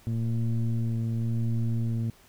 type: tone with frequency modulation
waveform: sine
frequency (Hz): 114.5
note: A#2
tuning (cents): -31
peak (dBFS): -23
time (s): 0.07-2.1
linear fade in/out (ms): 0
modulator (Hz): 114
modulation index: 0.83
effects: tanh soft clip ceiling -21 dBFS + pink hiss -57 dBFS RMS until 2.28 s